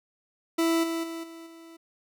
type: tone with level steps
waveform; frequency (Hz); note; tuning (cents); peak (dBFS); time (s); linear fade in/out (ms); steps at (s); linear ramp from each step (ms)
40% pulse; 330; E4; +2; -21 / -27 / -33 / -41 / -45; 0.58-1.77; 10; 0.83 / 1.03 / 1.23 / 1.46; 10
effects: none